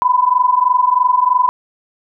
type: tone pair together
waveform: sine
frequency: 987.8 / 1010.9 Hz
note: B5 / B5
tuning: 0 / +40 cents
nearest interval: unison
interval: 40 cents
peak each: -13 dBFS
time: 0.02-1.49 s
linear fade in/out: 0 ms
effects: none